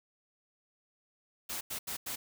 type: noise bursts at uneven times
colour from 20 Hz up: white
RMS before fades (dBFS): -38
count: 4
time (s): 1.49-1.61 / 1.7-1.79 / 1.87-1.97 / 2.06-2.16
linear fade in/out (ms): 10
effects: none